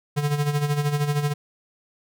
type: tone with tremolo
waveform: square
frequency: 146.2 Hz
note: D3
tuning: 7 cents flat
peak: -19 dBFS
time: 0.16-1.34 s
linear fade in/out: 20 ms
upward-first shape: sine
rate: 13 Hz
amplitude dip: 65%
effects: none